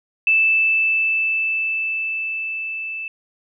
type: tone with level ramp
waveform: sine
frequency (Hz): 2637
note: E7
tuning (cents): 0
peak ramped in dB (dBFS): -12 to -26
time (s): 0.27-3.08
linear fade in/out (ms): 2
effects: none